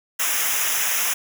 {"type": "noise with comb filter", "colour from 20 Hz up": "white", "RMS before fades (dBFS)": -22, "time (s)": [0.19, 1.14], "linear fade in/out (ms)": 10, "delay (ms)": 0.23, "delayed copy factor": -0.9, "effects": []}